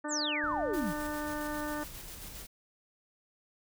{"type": "harmonic tone", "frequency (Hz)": 298.8, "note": "D4", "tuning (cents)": 30, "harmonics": [1, 2, 3, 4, 5, 6], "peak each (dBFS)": [-37, -40, -42, -43, -44, -45], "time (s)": [0.04, 1.84], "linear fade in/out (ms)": 10}
{"type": "exponential sweep", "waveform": "sine", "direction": "down", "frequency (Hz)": [8372, 145.9], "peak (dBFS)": -31, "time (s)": [0.08, 0.94], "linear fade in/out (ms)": 50}
{"type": "noise", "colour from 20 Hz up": "brown", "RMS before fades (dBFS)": -48, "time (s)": [0.43, 2.46], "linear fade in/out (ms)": 10}
{"type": "noise with tremolo", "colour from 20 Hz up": "white", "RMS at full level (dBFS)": -46, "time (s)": [0.73, 2.47], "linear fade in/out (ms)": 10, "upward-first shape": "square", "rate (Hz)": 7.4, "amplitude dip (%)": 30}
{"effects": []}